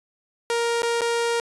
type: tone with dropouts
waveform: sawtooth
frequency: 468.2 Hz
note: A#4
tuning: 8 cents sharp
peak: -17 dBFS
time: 0.5-1.4 s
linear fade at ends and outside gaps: 1 ms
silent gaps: 0.821-0.831 / 1.009-1.016 s
effects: resampled to 24000 Hz